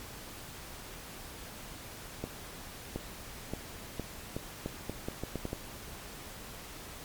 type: accelerating click train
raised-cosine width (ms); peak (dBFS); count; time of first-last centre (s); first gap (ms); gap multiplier
2; -21; 12; 2.24-5.531; 720; 0.8
effects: pink hiss -46 dBFS RMS until 7.04 s + MP3 96 kbps